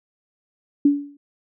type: tone with exponential decay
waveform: sine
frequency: 286.2 Hz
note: D4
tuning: 45 cents flat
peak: -9 dBFS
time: 0.85-1.17 s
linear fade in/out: 5 ms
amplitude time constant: 68 ms
effects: none